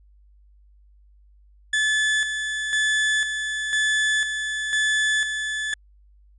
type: tone with tremolo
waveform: 35% pulse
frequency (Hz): 1730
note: A6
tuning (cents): -30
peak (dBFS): -17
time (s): 1.73-5.74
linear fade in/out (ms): 5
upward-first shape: square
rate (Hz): 1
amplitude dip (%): 50
effects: added 50 Hz sine -51 dBFS peak until 6.38 s + resampled to 24000 Hz